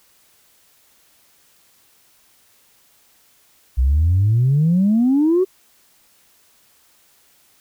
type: exponential sweep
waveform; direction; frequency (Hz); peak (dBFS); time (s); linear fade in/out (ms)
sine; up; 60.6 to 385.2; -11; 3.77-5.45; 20
effects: tanh soft clip ceiling -9 dBFS + white hiss -56 dBFS RMS until 7.6 s